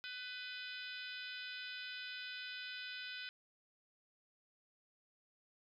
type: harmonic tone with a mistuned harmonic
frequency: 499.6 Hz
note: B4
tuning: 20 cents sharp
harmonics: 3 / 4 / 5 / 6 / 7 / 8 / 9 / 10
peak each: -48 / -56 / -51 / -53 / -53 / -53 / -61 / -56 dBFS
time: 0.04-3.29 s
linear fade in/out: 0 ms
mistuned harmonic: 6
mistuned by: +23 cents
effects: 13-bit